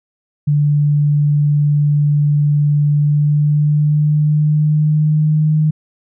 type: tone with pitch glide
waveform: sine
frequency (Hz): 146.83 to 154.22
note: D3 to D#3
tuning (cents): 0 to -15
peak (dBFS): -10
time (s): 0.47-5.71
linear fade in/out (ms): 10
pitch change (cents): +85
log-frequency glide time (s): 2.91-5.55
effects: none